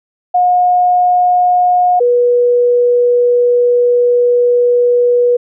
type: tone pair in turn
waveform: sine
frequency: 720 / 486.1 Hz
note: F#5 / B4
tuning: -47 / -28 cents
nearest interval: perfect fifth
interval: 681 cents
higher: first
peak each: -7 dBFS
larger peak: neither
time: 0.34-2 / 2-5.37 s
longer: second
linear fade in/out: 10 ms
effects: none